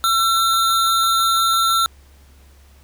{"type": "tone pair together", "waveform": "square", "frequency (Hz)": [1347, 3665], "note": ["E6", "A#7"], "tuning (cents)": [37, -30], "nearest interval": "octave + perfect fourth", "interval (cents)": 1733, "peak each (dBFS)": [-16, -22], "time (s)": [0.04, 1.86], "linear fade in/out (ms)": 0, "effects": ["added 69 Hz sine -46 dBFS peak until 2.83 s", "pink hiss -54 dBFS RMS until 2.83 s"]}